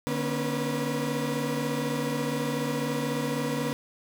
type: tone cluster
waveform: 35% pulse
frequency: 148.9 / 237.4 / 273.8 / 489.2 Hz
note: D3 / A#3 / C#4 / B4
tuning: +24 / +32 / -21 / -16 cents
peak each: -31 dBFS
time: 0.07-3.73 s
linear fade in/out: 0 ms
effects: none